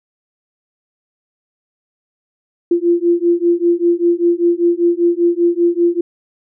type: beating tone pair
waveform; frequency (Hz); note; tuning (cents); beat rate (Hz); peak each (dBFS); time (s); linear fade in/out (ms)
sine; 342.3 / 347.4; F4 / F4; -35 / -9; 5.1; -14 / -14; 2.71-6.01; 5
effects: none